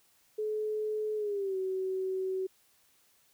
sine tone with pitch glide, 428.5 to 377.4 Hz, A4 to F#4, -46 to +34 cents, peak -30 dBFS, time 0.38-2.47 s, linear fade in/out 10 ms, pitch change -220 cents, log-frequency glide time 1.16-1.57 s, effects white hiss -67 dBFS RMS until 3.33 s

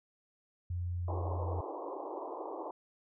sine tone, 88.2 Hz, F2, 18 cents sharp, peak -33 dBFS, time 0.7-1.61 s, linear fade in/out 5 ms
pink band-pass noise, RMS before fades -41 dBFS, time 1.08-2.71 s, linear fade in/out 2 ms, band 300 to 1100 Hz, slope 96 dB/octave
effects none

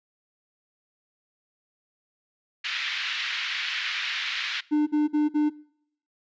pink band-pass noise, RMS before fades -30 dBFS, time 2.64-4.61 s, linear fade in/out 10 ms, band 1700 to 3900 Hz, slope 24 dB/octave
triangle tone bursts, 299.9 Hz, D4, 36 cents sharp, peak -17 dBFS, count 4, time 4.71-5.5 s, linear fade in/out 20 ms, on 160 ms, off 50 ms
effects noise-tail reverb RT60 0.7 s tail -23 dB re dry + resampled to 16000 Hz

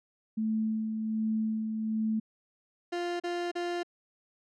sine tone with tremolo, 219.2 Hz, A3, 6 cents flat, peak -26 dBFS, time 0.37-2.2 s, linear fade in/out 10 ms, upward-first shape sine, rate 1.3 Hz, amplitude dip 40%
30% pulse tone bursts, 349.2 Hz, F4, in tune, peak -28 dBFS, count 3, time 2.92-3.832 s, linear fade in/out 10 ms, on 280 ms, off 36 ms
effects low-pass 5000 Hz 12 dB/octave

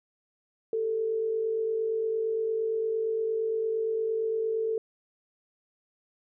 sine tone pair together, 397.9 / 446.6 Hz, G4 / A4, +26 / +26 cents, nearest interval major second, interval 200 cents, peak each -36 / -26 dBFS, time 0.73-4.78 s, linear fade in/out 2 ms, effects none

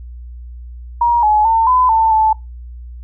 sine tone with pitch steps, 948 / 849 / 902 / 1009 / 892 / 874 Hz, A#5 / G#5 / A5 / B5 / A5 / A5, +29 / +38 / +43 / +37 / +23 / -12 cents, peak -9 dBFS, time 1.01-2.33 s, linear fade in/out 5 ms, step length 220 ms, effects noise-tail reverb RT60 0.2 s tail -23 dB re dry + added 60 Hz sine -29 dBFS peak until 3.03 s

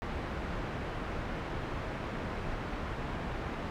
pink low-pass noise, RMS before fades -37 dBFS, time 0.02-3.7 s, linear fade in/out 0 ms, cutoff 1900 Hz, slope 12 dB/octave, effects none

